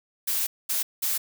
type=noise bursts at uneven times; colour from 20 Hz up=blue; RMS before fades=-26 dBFS; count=3; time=0.27-0.47 / 0.69-0.83 / 1.02-1.18 s; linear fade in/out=10 ms; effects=none